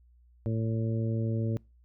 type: harmonic tone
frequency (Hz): 112.4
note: A2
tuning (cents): +37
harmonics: 1 / 2 / 3 / 4 / 5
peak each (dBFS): -28 / -34 / -38 / -40 / -42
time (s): 0.46-1.57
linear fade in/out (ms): 0
effects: noise-tail reverb RT60 0.3 s tail -26 dB re dry + added 60 Hz sine -57 dBFS peak until 1.84 s